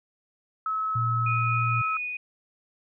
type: tone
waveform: sine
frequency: 1292 Hz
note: E6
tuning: 35 cents flat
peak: -25 dBFS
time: 0.66-1.97 s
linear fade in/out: 2 ms
type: tone with pitch glide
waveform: sine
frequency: 116.54 to 117.42 Hz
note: A#2 to A#2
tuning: 0 to +13 cents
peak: -25 dBFS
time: 0.95-1.82 s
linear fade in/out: 10 ms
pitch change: +13 cents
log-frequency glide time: 1.39-1.55 s
type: tone with tremolo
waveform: sine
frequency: 2474 Hz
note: D#7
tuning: 10 cents flat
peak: -28 dBFS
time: 1.26-2.17 s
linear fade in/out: 5 ms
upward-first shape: triangle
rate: 4.3 Hz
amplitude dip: 25%
effects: none